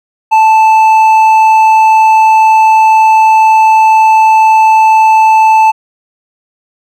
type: tone with hard clipping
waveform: sine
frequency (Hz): 878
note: A5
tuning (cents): -4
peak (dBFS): -4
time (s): 0.31-5.72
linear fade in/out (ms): 20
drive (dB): 5
effects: none